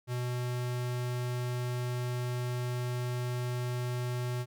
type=tone; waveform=square; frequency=123.47 Hz; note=B2; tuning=in tune; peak=-32 dBFS; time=0.07-4.46 s; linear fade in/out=50 ms; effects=none